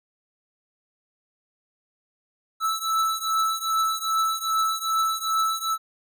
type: beating tone pair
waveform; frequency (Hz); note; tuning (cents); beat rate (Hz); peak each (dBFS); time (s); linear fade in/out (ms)
square; 1313 / 1315.5; E6 / E6; -7 / -4; 2.5; -25 / -27; 2.6-5.78; 50
effects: none